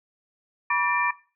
sine tone cluster, 973 / 1149 / 1793 / 2370 Hz, B5 / D6 / A6 / D7, -26 / -38 / +32 / +15 cents, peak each -26 dBFS, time 0.7-1.11 s, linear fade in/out 5 ms, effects noise-tail reverb RT60 0.4 s tail -22 dB re dry

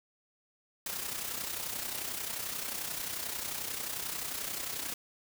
white noise with amplitude modulation, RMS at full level -35 dBFS, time 0.86-4.94 s, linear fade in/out 2 ms, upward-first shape sine, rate 31.3 Hz, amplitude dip 55%, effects none

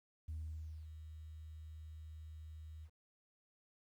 sine tone with ADSR envelope, 78.5 Hz, D#2, 16 cents sharp, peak -39 dBFS, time 0.28-2.9 s, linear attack 9 ms, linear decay 570 ms, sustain -9 dB, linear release 63 ms, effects tanh soft clip ceiling -38 dBFS + 12-bit

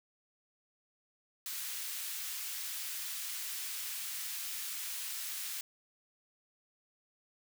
white high-pass noise, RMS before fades -40 dBFS, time 1.46-5.61 s, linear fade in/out 2 ms, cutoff 1700 Hz, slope 12 dB/octave, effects none

